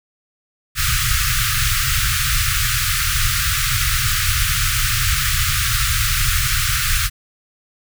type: band-stop noise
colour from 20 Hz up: pink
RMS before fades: -18 dBFS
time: 0.75-7.1 s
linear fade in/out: 50 ms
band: 140 to 1200 Hz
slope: 96 dB/octave
effects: none